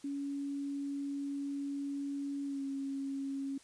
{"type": "tone with pitch glide", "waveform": "sine", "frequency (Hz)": [281, 274.1], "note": ["C#4", "C#4"], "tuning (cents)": [24, -19], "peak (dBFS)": -35, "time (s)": [0.04, 3.58], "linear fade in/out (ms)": 5, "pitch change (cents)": -43, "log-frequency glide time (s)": [2.45, 2.63], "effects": ["white hiss -61 dBFS RMS until 3.63 s", "resampled to 22050 Hz"]}